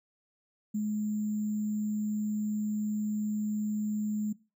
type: tone with sample-and-hold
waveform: sine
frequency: 211.4 Hz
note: G#3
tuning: 31 cents sharp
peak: -28 dBFS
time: 0.74-4.33 s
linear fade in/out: 10 ms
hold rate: 7350 Hz
effects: noise-tail reverb RT60 0.3 s tail -20 dB re dry